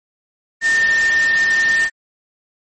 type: tone in noise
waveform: sine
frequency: 1813 Hz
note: A#6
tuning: 49 cents flat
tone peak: -12 dBFS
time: 0.61-1.9 s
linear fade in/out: 50 ms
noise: white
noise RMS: -24 dBFS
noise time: 0.61-1.9 s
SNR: +9 dB
effects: MP3 32 kbps